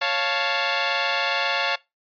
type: chord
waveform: 10% pulse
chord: Db augmented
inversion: none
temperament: equal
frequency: 554.4 / 698.5 / 880 Hz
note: Db5 / F5 / A5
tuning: 0 / 0 / 0 cents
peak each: -17 dBFS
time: 0.01-1.76 s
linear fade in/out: 10 ms
effects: noise-tail reverb RT60 0.2 s tail -21 dB re dry + resampled to 11025 Hz